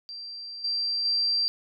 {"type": "tone with level steps", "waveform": "sine", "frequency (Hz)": 4710, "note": "D8", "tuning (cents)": 4, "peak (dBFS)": [-36, -25, -22], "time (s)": [0.09, 1.48], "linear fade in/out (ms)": 0, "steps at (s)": [0.64, 1.05], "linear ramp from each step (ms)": 5, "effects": []}